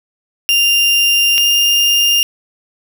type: tone pair in turn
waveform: 35% pulse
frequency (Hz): 2794 / 2809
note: F7 / F7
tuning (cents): 0 / +9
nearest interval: unison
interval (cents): 9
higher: second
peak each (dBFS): -8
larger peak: neither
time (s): 0.49-1.38 / 1.38-2.23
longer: first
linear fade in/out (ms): 0
effects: none